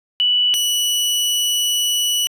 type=tone pair in turn; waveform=sine / sawtooth; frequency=2960 / 2950 Hz; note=F#7 / F#7; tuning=0 / -6 cents; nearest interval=unison; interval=6 cents; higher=first; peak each=-13 dBFS; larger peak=neither; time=0.2-0.54 / 0.54-2.27 s; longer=second; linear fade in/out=0 ms; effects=resampled to 32000 Hz